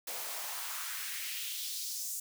white noise with high-pass filter sweep, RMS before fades -39 dBFS, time 0.07-2.2 s, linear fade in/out 5 ms, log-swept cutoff 470 to 7300 Hz, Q 2, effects none

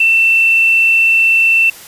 triangle tone with tanh clipping, 2681 Hz, E7, 29 cents sharp, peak -7 dBFS, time 0-1.7 s, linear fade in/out 5 ms, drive 3 dB, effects white hiss -35 dBFS RMS until 1.87 s + resampled to 32000 Hz

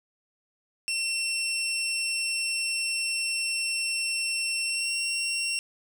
20% pulse tone with pitch glide, 2710 to 2740 Hz, E7 to F7, +47 to -34 cents, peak -21 dBFS, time 0.88-5.59 s, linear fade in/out 0 ms, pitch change +19 cents, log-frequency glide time 4.64-4.92 s, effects none

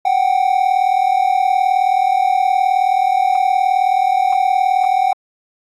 triangle tone pair together, 740 / 779 Hz, F#5 / G5, 0 / -11 cents, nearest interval minor second, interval 89 cents, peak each -13 dBFS, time 0.05-5.13 s, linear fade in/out 5 ms, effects AAC 48 kbps

